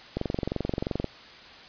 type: click train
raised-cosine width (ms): 2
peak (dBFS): -14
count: 21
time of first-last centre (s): 0.17-1.043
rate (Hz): 22.9
effects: white hiss -47 dBFS RMS until 1.68 s + resampled to 11025 Hz